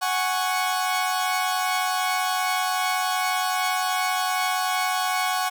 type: chord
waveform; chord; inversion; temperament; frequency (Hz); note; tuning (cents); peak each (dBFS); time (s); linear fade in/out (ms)
sawtooth; F# suspended second; none; equal; 740 / 830.6 / 1108.7; F#5 / G#5 / C#6; 0 / 0 / 0; -21 / -26 / -23; 0.01-5.5; 20
effects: none